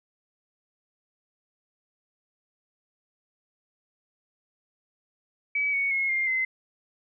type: tone with pitch steps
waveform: sine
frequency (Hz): 2284 / 2225 / 2168 / 2113 / 2058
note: D7 / C#7 / C#7 / C7 / C7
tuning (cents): -49 / +6 / -39 / +16 / -29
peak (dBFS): -23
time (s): 5.55-6.45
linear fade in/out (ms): 5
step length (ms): 180
effects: none